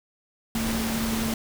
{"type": "tone in noise", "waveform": "sine", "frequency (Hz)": 224.7, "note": "A3", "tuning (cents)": 37, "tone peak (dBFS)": -26, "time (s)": [0.55, 1.34], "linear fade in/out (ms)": 2, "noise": "pink", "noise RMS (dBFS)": -30, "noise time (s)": [0.55, 1.34], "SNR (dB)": 1, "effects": []}